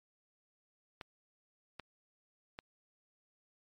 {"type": "clicks", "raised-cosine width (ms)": 0.3, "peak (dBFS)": -27, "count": 3, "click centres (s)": [1.012, 1.797, 2.589], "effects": ["MP3 64 kbps"]}